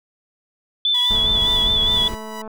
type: tone with vibrato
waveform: sine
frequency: 3455 Hz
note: A7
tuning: 32 cents flat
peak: -15 dBFS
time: 0.85-2.08 s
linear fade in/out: 2 ms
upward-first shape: sine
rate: 4.9 Hz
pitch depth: 45 cents each way
type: tone with tremolo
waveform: sawtooth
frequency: 982 Hz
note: B5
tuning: 10 cents flat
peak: -25 dBFS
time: 0.94-2.42 s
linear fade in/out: 5 ms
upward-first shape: sine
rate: 2.1 Hz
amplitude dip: 65%
type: noise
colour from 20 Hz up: brown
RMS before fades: -27 dBFS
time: 1.1-2.15 s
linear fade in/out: 5 ms
type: click train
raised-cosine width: 1 ms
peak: -22 dBFS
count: 299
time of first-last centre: 1.11-2.477 s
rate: 218 Hz
effects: none